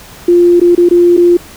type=tone with dropouts; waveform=sine; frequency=349.2 Hz; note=F4; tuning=in tune; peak=-3 dBFS; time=0.28-1.37 s; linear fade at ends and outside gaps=5 ms; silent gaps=0.599-0.614 / 0.751-0.777 / 0.889-0.91 / 1.168-1.175 s; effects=pink hiss -34 dBFS RMS until 1.56 s